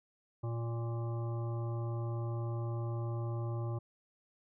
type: harmonic tone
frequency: 116.54 Hz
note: A#2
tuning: in tune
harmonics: 1 / 3 / 5 / 7 / 9 / 10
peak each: -34 / -44 / -48 / -51 / -53 / -54 dBFS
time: 0.43-3.79 s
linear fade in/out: 10 ms
effects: none